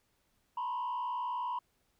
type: tone with frequency modulation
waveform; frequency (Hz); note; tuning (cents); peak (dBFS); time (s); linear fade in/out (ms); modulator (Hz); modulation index
sine; 980; B5; -14; -31; 0.57-1.59; 5; 60.1; 0.95
effects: tanh soft clip ceiling -31 dBFS + pink hiss -75 dBFS RMS until 1.99 s